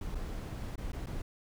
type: noise with dropouts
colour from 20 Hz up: brown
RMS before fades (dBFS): -38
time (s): 0.01-1.22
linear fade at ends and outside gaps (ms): 5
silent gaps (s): 0.149-0.152 / 0.758-0.778 / 0.92-0.93 / 1.061-1.068
effects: none